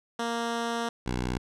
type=tone pair in turn; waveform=10% pulse; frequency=233.1 / 61.74 Hz; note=A#3 / B1; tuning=0 / 0 cents; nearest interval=octave + major seventh; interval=2300 cents; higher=first; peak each=-20 dBFS; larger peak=neither; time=0.19-0.89 / 1.06-1.38 s; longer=first; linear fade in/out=5 ms; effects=low-pass 8000 Hz 12 dB/octave